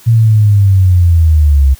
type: linear sweep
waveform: sine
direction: down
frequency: 116.54 to 65.7 Hz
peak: -4 dBFS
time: 0.06-1.75 s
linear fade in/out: 20 ms
effects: white hiss -40 dBFS RMS until 1.79 s